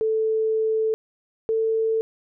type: tone pair in turn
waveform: sine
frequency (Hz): 440 / 445.4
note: A4 / A4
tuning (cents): 0 / +21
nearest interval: unison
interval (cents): 21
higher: second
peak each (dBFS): -19 / -19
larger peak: neither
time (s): 0.01-0.94 / 1.49-2.01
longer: first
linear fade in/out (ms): 0
effects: none